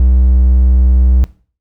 triangle tone, 63 Hz, B1, 35 cents sharp, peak -4 dBFS, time 0-1.24 s, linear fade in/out 0 ms, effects noise-tail reverb RT60 0.4 s tail -18 dB re dry

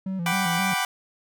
triangle tone with vibrato, 180 Hz, F#3, 47 cents flat, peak -24 dBFS, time 0.06-0.74 s, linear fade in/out 5 ms, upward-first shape square, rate 3.8 Hz, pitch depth 95 cents each way
20% pulse chord, G major seventh, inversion third, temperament equal, 740 / 784 / 987.8 / 1174.7 Hz, F#5 / G5 / B5 / D6, 0 / 0 / 0 / 0 cents, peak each -24 dBFS, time 0.26-0.85 s, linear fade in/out 2 ms
effects none

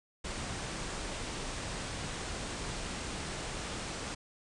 pink low-pass noise, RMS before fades -39 dBFS, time 0.24-4.15 s, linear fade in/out 10 ms, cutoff 9400 Hz, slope 96 dB/octave, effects none

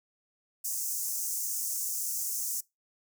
pink high-pass noise, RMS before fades -33 dBFS, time 0.64-2.61 s, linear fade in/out 10 ms, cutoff 5900 Hz, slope 48 dB/octave, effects noise-tail reverb RT60 0.2 s tail -23 dB re dry

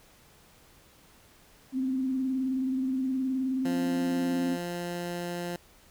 sine tone with vibrato, 261.6 Hz, C4, in tune, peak -26 dBFS, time 1.72-4.58 s, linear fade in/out 50 ms, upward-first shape square, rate 19 Hz, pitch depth 30 cents each way
15% pulse tone, 174.61 Hz, F3, in tune, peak -26 dBFS, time 3.65-5.56 s, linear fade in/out 2 ms
effects pink hiss -58 dBFS RMS until 5.9 s

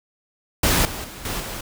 pink noise with level steps, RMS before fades -18 / -31 / -37 / -27 / -31 dBFS, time 0.63-1.61 s, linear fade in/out 5 ms, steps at 0.85 / 1.04 / 1.25 / 1.4 s, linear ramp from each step 2 ms, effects none

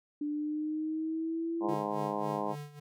sine exponential sweep, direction up, 293.7 to 340 Hz, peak -31 dBFS, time 0.21-1.74 s, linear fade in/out 5 ms
harmonic tone, 104 Hz, G#2, 3 cents sharp, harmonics 2 / 3 / 4 / 5 / 6 / 7 / 8 / 9 / 10, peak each -40 / -40 / -40 / -40 / -40 / -40 / -40 / -40 / -40 dBFS, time 1.6-2.56 s, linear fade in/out 50 ms
square tone with tremolo, 146.83 Hz, D3, in tune, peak -39 dBFS, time 1.68-2.8 s, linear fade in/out 10 ms, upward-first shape sine, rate 3.6 Hz, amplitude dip 80%
effects none

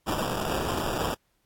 white noise with sample-and-hold, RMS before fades -29 dBFS, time 0.06-1.15 s, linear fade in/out 20 ms, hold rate 2100 Hz, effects pink hiss -72 dBFS RMS until 1.45 s + AAC 64 kbps

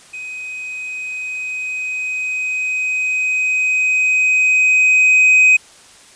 triangle tone with level ramp, 2515 Hz, D#7, 18 cents sharp, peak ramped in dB -25 to -5 dBFS, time 0.13-5.57 s, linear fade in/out 10 ms, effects white hiss -44 dBFS RMS until 6.15 s + resampled to 22050 Hz

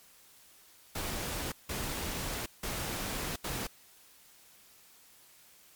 pink noise bursts at uneven times, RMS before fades -36 dBFS, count 4, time 0.95-1.52 / 1.69-2.46 / 2.63-3.36 / 3.44-3.67 s, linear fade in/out 5 ms, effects white hiss -59 dBFS RMS until 5.75 s + MP3 96 kbps

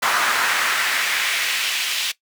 brown noise with high-pass filter sweep, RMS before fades -21 dBFS, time 0.02-2.12 s, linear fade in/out 10 ms, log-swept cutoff 1200 to 3200 Hz, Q 1.6, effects noise-tail reverb RT60 0.1 s tail -18 dB re dry

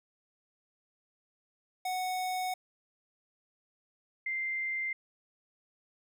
square / sine tone pair in turn, 739 / 2090 Hz, F#5 / C7, -2 / -2 cents, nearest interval octave + tritone, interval 1800 cents, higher second, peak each -32 / -31 dBFS, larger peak second, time 1.85-2.54 / 4.26-4.93 s, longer first, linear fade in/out 5 ms, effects none

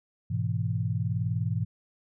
sine chord, E major, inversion first, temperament equal, 103.83 / 123.47 / 164.81 Hz, G#2 / B2 / E3, 0 / 0 / 0 cents, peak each -29 / -30 / -32 dBFS, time 0.3-1.65 s, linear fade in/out 10 ms, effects none

